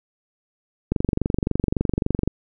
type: click train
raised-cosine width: 3 ms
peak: -7 dBFS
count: 33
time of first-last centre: 0.92-2.276 s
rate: 23.6 Hz
effects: none